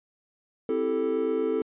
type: chord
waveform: triangle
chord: A minor seventh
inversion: first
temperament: equal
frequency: 261.6 / 329.6 / 392 / 440 Hz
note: C4 / E4 / G4 / A4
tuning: 0 / 0 / 0 / 0 cents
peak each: -30 / -29 / -30 / -24 dBFS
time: 0.69-1.62 s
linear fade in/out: 2 ms
effects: resampled to 8000 Hz